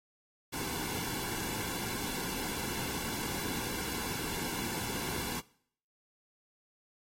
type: noise with comb filter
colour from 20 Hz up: pink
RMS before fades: -37 dBFS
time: 0.52-5.41 s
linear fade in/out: 20 ms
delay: 1.6 ms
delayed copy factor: -0.65
effects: noise-tail reverb RT60 0.6 s tail -21 dB re dry + AAC 48 kbps